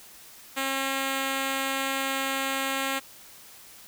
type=tone; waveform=5% pulse; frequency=269.9 Hz; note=C#4; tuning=46 cents flat; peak=-15 dBFS; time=0.56-3 s; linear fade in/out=20 ms; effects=white hiss -49 dBFS RMS until 3.87 s